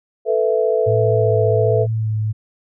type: chord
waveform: sine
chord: A suspended second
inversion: none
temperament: just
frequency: 440 / 495 / 660 Hz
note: A4 / B4 / E5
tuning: 0 / +4 / +2 cents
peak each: -17 / -19 / -20 dBFS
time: 0.25-1.87 s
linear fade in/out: 50 ms
type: tone with vibrato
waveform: sine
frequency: 110 Hz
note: A2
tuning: in tune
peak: -17 dBFS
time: 0.86-2.33 s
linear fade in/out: 20 ms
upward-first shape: sine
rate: 1.3 Hz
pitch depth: 34 cents each way
effects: none